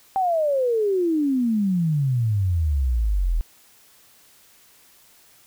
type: exponential sweep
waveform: sine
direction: down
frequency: 786 to 38.85 Hz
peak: -18 dBFS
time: 0.16-3.41 s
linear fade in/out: 0 ms
effects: white hiss -54 dBFS RMS until 5.46 s